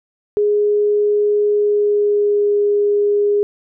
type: tone with pitch glide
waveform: sine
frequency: 415.3 to 410.8 Hz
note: G#4 to G#4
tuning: 0 to -19 cents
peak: -12 dBFS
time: 0.37-3.43 s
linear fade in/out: 0 ms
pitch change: -19 cents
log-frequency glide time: 1.5-2.57 s
effects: none